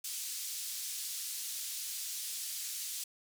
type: band-pass noise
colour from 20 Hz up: white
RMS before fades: -40 dBFS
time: 0.04-3.04 s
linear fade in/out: 5 ms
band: 4000 to 11000 Hz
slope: 12 dB/octave
effects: none